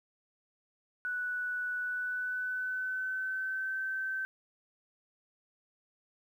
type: tone with pitch glide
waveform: sine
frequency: 1480 to 1543.7 Hz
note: F#6 to G6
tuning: 0 to -27 cents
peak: -32 dBFS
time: 1.05-4.25 s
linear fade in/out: 0 ms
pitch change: +73 cents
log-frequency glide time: 1.8-3.77 s
effects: 11-bit